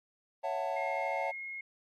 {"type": "chord", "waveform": "triangle", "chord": "F# minor seventh", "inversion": "second", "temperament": "just", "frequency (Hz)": [555, 666, 740, 888], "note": ["C#5", "E5", "F#5", "A5"], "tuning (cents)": [2, 18, 0, 16], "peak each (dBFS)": -35, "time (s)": [0.43, 1.32], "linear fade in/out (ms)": 20}
{"type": "tone with pitch glide", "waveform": "sine", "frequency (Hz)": [2143, 2157], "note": ["C7", "C#7"], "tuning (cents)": [41, -48], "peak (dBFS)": -38, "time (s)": [0.76, 1.61], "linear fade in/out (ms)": 5, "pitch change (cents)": 11, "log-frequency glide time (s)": [1.21, 1.44]}
{"effects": ["MP3 64 kbps"]}